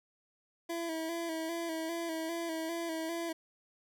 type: tone with vibrato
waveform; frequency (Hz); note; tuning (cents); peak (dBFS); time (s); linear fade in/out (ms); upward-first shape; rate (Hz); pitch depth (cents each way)
25% pulse; 329.6; E4; 0; -31; 0.69-3.33; 10; square; 2.5; 39
effects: none